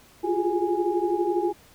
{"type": "tone cluster", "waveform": "sine", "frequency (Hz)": [344.8, 357, 402.8, 420.2, 828], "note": ["F4", "F4", "G4", "G#4", "G#5"], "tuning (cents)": [-22, 38, 47, 20, -5], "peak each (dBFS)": [-26, -26, -31, -33, -29], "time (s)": [0.23, 1.53], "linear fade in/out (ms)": 20, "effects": ["pink hiss -54 dBFS RMS until 1.74 s"]}